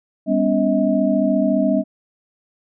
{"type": "tone cluster", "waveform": "sine", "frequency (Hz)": [199.7, 248.7, 283, 636], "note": ["G3", "B3", "C#4", "D#5"], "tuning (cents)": [32, 12, 36, 38], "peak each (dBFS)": -20, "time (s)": [0.26, 1.84], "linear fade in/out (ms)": 50, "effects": []}